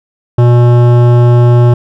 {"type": "tone with hard clipping", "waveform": "sine", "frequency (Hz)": 120.8, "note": "B2", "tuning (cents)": -38, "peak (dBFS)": -5, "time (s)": [0.38, 1.74], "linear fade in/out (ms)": 5, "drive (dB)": 15, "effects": []}